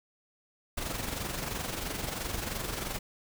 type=noise with amplitude modulation; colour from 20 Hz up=pink; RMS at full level=-33 dBFS; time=0.77-2.99 s; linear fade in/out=10 ms; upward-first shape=sine; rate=23 Hz; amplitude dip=55%; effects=none